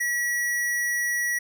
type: tone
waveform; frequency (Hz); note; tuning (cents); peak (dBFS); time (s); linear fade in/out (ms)
square; 1930; B6; -40; -24; 0-1.39; 10
effects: none